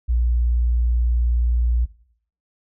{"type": "tone", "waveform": "sine", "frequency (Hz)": 59.4, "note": "A#1", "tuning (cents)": 33, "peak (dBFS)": -16, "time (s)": [0.08, 1.86], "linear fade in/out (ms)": 20, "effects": ["noise-tail reverb RT60 0.6 s tail -17 dB re dry"]}